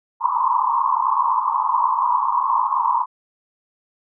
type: band-pass noise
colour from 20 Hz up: pink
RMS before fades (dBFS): -19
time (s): 0.2-3.06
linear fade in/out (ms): 50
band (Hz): 920 to 1100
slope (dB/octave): 96
effects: none